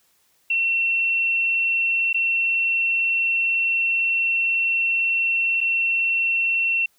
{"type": "tone with dropouts", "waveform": "sine", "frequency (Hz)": 2711, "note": "E7", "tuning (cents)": 48, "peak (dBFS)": -18, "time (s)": [0.5, 6.86], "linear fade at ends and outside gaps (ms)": 5, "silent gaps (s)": [[2.13, 2.143], [5.606, 5.611]], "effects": ["white hiss -63 dBFS RMS until 6.98 s"]}